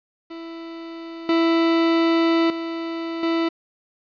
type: tone with level steps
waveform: 40% pulse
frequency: 331.1 Hz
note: E4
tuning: 8 cents sharp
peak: -32 / -15 / -25 / -18 dBFS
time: 0.3-3.49 s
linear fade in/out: 10 ms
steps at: 1.29 / 2.5 / 3.23 s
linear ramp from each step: 2 ms
effects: resampled to 11025 Hz + 9-bit